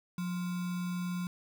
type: tone with sample-and-hold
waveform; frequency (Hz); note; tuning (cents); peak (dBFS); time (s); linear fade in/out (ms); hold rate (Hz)
sine; 178.6; F3; +39; -32; 0.18-1.27; 2; 1225
effects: none